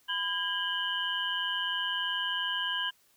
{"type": "tone cluster", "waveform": "sine", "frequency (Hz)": [1004, 1621, 2915, 3098], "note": ["B5", "G#6", "F#7", "G7"], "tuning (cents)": [28, -42, -26, -21], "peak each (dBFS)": [-37, -33, -35, -34], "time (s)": [0.08, 2.91], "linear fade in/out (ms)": 20, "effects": ["white hiss -66 dBFS RMS until 3.16 s"]}